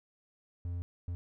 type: tone bursts at uneven times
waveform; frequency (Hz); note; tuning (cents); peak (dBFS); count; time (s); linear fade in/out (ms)
triangle; 87.31; F2; 0; -32; 2; 0.65-0.82 / 1.08-1.15; 0
effects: none